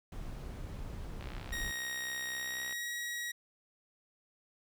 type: noise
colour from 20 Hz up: brown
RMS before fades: -42 dBFS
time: 0.12-1.71 s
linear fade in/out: 2 ms
type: click train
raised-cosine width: 0.3 ms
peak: -31 dBFS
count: 98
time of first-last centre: 1.21-2.726 s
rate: 64 Hz
type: tone with pitch glide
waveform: sawtooth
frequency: 1875 to 1906.7 Hz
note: A#6 to A#6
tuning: +10 to +39 cents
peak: -33 dBFS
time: 1.52-3.32 s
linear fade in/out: 10 ms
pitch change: +29 cents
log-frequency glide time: 2.32-2.91 s
effects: none